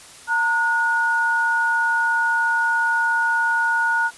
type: tone pair together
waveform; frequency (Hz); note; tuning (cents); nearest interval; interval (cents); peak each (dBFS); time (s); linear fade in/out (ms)
sine; 914 / 1450.9; A#5 / F#6; -34 / -34; minor sixth; 800; -22 / -18; 0.27-4.11; 50
effects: white hiss -43 dBFS RMS until 4.17 s + resampled to 24000 Hz